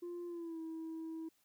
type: tone with pitch glide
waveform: sine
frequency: 348.7 to 323.5 Hz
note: F4 to E4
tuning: -3 to -32 cents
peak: -39 dBFS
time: 0.02-1.29 s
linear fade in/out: 10 ms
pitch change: -129 cents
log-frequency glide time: 0.27-0.6 s
effects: tanh soft clip ceiling -40 dBFS + white hiss -75 dBFS RMS until 1.44 s